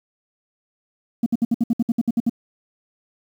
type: tone bursts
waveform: sine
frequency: 232.6 Hz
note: A#3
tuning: 4 cents flat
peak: -13 dBFS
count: 12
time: 1.23-2.296 s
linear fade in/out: 5 ms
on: 32 ms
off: 62 ms
effects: tanh soft clip ceiling -13 dBFS + 8-bit